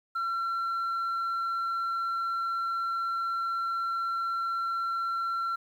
sine tone, 1358 Hz, F6, 49 cents flat, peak -25 dBFS, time 0.15-5.56 s, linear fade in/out 10 ms, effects tanh soft clip ceiling -27 dBFS + 10-bit

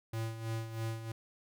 square tone with tremolo, 112.7 Hz, A2, 42 cents sharp, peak -34 dBFS, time 0.13-1.12 s, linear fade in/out 5 ms, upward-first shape sine, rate 3.1 Hz, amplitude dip 65%, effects none

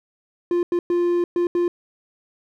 triangle tone bursts at uneven times, 349.2 Hz, F4, in tune, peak -15 dBFS, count 5, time 0.51-0.63 / 0.72-0.79 / 0.9-1.24 / 1.36-1.47 / 1.55-1.68 s, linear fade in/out 2 ms, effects none

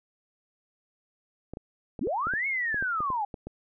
clicks, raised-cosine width 2 ms, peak -24 dBFS, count 12, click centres 1.536 / 1.571 / 1.992 / 2.072 / 2.27 / 2.337 / 2.744 / 2.825 / 3.005 / 3.103 / 3.342 / 3.47 s
sine linear two-way sweep, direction up then down, 185 to 2217 to 788 Hz, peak -26 dBFS, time 2.01-3.25 s, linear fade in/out 5 ms, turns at 2.47 s
effects none

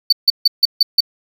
triangle tone bursts, 4535 Hz, C#8, 39 cents sharp, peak -6 dBFS, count 6, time 0.1-1.006 s, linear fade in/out 5 ms, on 26 ms, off 150 ms, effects none

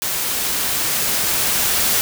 white noise with level ramp, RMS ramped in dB -22 to -17 dBFS, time 0.02-2.01 s, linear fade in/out 0 ms, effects none

